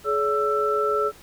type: tone cluster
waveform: sine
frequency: 423.7 / 569 / 1330 Hz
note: G#4 / C#5 / E6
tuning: +35 / +45 / +15 cents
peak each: -23 / -28 / -23 dBFS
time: 0.04-1.12 s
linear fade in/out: 50 ms
effects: pink hiss -49 dBFS RMS until 1.22 s